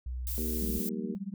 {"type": "tone", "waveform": "sine", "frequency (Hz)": 62.4, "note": "B1", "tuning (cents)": 19, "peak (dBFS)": -33, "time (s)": [0.06, 0.79], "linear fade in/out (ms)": 5}
{"type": "noise", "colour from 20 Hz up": "violet", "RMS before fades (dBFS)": -37, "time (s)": [0.27, 0.89], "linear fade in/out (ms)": 0}
{"type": "harmonic tone", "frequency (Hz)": 77.78, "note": "D#2", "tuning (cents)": 0, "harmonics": [3, 4, 5, 6], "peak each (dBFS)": [-36, -42, -40, -46], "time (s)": [0.38, 1.15], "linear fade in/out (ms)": 0}
{"type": "tone with tremolo", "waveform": "sine", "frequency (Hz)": 196, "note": "G3", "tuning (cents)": 0, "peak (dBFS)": -31, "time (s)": [0.62, 1.34], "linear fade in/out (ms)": 2, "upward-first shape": "sine", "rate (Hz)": 17, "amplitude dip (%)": 95}
{"effects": []}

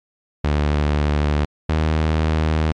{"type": "tone pair in turn", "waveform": "sawtooth", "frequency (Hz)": [74, 78.41], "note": ["D2", "D#2"], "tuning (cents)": [14, 14], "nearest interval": "minor second", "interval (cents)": 100, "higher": "second", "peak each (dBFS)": -12, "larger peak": "neither", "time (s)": [[0.44, 1.45], [1.69, 2.72]], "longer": "second", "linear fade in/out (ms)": 5, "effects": ["low-pass 4000 Hz 12 dB/octave", "MP3 96 kbps"]}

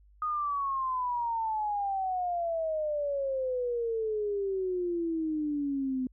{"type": "exponential sweep", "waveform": "sine", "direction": "down", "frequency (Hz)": [1244.5, 253.5], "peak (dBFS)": -28, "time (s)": [0.22, 6.07], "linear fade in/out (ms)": 2, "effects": ["added 50 Hz sine -56 dBFS peak until 6.12 s"]}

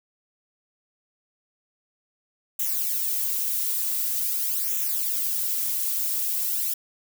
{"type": "noise with flanger", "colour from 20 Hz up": "violet", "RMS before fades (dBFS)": -26, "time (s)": [2.59, 6.74], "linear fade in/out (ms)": 5, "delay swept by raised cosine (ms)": [0.21, 3.11], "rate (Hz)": 0.46, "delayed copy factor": -0.75, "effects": []}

